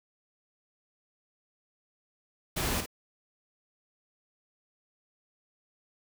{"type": "noise with echo", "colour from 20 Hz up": "pink", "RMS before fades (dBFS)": -31, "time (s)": [2.56, 2.81], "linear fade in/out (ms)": 10, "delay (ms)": 52, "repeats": 1, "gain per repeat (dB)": -7, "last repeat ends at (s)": 2.862, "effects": []}